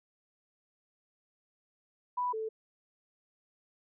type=tone pair in turn; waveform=sine; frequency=988 / 440.1 Hz; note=B5 / A4; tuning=0 / 0 cents; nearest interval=octave + major second; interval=1400 cents; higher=first; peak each=-29 / -33 dBFS; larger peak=first; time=2.17-2.33 / 2.33-2.49 s; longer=neither; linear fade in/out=10 ms; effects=none